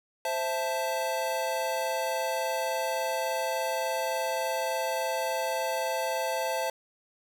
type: chord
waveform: square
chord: A minor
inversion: first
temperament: equal with one note detuned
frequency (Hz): 523.3 / 663.1 / 880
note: C5 / E5 / A5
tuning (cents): 0 / +10 / 0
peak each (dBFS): -33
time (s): 0.25-6.7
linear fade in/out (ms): 2
effects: none